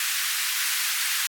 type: high-pass noise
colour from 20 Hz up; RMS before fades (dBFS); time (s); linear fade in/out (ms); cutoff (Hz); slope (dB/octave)
pink; -26; 0-1.27; 2; 1500; 24
effects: AAC 64 kbps